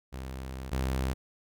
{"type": "tone pair in turn", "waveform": "sawtooth", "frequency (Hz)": [65.41, 65.41], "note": ["C2", "C2"], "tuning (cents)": [0, 0], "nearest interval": "unison", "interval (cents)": 0, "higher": "neither", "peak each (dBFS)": [-33, -24], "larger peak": "second", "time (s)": [[0.12, 0.71], [0.71, 1.14]], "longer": "first", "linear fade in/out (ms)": 20, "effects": []}